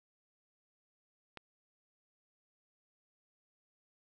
click, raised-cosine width 0.3 ms, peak -29 dBFS, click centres 1.373 s, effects none

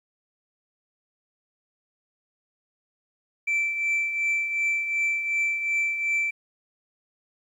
sine tone with tremolo, 2333 Hz, D7, 12 cents flat, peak -18 dBFS, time 3.47-6.31 s, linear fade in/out 10 ms, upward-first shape triangle, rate 2.7 Hz, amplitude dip 65%, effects tanh soft clip ceiling -20 dBFS + 10-bit

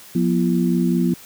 sine tone cluster, 177.9 / 242.7 / 336.5 Hz, F3 / B3 / E4, +32 / -30 / +36 cents, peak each -18 / -20 / -23 dBFS, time 0.15-1.14 s, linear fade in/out 5 ms, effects white hiss -43 dBFS RMS until 1.25 s

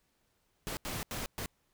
pink noise bursts at uneven times, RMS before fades -38 dBFS, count 4, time 0.67-0.77 / 0.85-1.03 / 1.11-1.26 / 1.38-1.46 s, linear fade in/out 0 ms, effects pink hiss -75 dBFS RMS until 1.73 s

